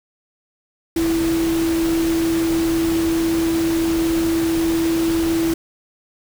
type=tone in noise; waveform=sine; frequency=329.6 Hz; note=E4; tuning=in tune; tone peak=-16 dBFS; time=0.96-5.54 s; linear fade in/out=5 ms; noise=pink; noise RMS=-28 dBFS; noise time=0.96-5.54 s; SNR=+9 dB; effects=none